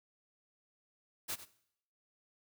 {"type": "noise with echo", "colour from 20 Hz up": "white", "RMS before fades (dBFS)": -38, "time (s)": [1.28, 1.36], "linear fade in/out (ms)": 20, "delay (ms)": 96, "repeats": 1, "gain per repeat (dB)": -13, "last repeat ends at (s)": 1.456, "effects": ["noise-tail reverb RT60 0.7 s tail -18 dB re dry"]}